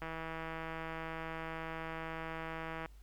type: click train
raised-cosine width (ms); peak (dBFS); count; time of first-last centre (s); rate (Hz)
0.5; -27; 461; 0.02-2.86; 162
effects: added 50 Hz sine -53 dBFS peak until 3.02 s + pink hiss -69 dBFS RMS until 3.02 s